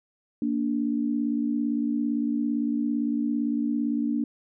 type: tone pair together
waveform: sine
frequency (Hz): 233.1 / 290.8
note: A#3 / D4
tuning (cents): 0 / -17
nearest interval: major third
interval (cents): 383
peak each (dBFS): -26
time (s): 0.42-4.24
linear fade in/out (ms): 2
effects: none